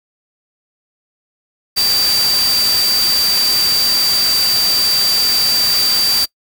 sine tone in noise, 4664 Hz, D8, 13 cents flat, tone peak -12 dBFS, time 1.76-6.26 s, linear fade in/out 20 ms, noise white, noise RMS -20 dBFS, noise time 1.76-6.26 s, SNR +5 dB, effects noise-tail reverb RT60 0.1 s tail -24 dB re dry

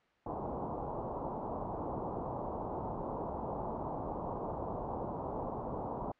white low-pass noise, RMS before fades -39 dBFS, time 0.26-6.12 s, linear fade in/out 5 ms, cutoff 1000 Hz, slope 48 dB/octave, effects white hiss -69 dBFS RMS until 6.19 s + low-pass 2000 Hz 12 dB/octave

